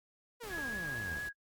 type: exponential sweep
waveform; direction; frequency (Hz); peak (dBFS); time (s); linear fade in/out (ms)
sawtooth; down; 497.6 to 65.6; -39; 0.4-1.2; 20
type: noise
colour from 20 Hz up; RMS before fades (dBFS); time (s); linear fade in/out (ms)
pink; -48; 0.43-1.29; 5
type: tone with vibrato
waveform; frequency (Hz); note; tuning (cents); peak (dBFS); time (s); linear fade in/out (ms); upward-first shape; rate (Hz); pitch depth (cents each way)
sine; 1661.2; G#6; 0; -36; 0.49-1.33; 50; triangle; 4.4; 29
type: tone with exponential decay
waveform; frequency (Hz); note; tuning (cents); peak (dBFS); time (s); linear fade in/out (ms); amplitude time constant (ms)
sawtooth; 440; A4; 0; -37; 0.58-0.66; 1; 16
effects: noise-tail reverb RT60 0.1 s tail -23 dB re dry + MP3 96 kbps

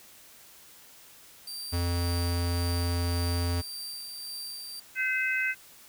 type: tone with tremolo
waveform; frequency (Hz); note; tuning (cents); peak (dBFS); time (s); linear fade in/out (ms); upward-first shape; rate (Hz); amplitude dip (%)
sawtooth; 4689; D8; -4; -33; 1.47-4.8; 5; sine; 1.8; 30
type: tone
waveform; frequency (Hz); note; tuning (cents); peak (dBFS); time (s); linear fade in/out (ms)
square; 86.8; F2; -10; -27; 1.72-3.62; 20
type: harmonic tone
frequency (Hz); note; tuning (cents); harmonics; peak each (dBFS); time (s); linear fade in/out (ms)
514; C5; -31; 3 / 4 / 5; -29 / -30 / -31; 4.95-5.55; 50
effects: white hiss -53 dBFS RMS until 5.88 s

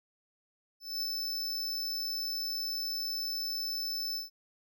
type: tone with ADSR envelope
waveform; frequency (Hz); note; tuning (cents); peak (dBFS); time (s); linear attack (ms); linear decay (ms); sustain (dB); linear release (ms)
square; 5274; E8; 0; -31; 0.8-4.3; 220; 37; -2; 140
effects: none

